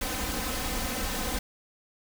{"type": "noise with comb filter", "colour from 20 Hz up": "pink", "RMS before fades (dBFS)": -31, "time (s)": [0.01, 1.39], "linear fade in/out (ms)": 5, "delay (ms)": 3.9, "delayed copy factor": 0.75, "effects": []}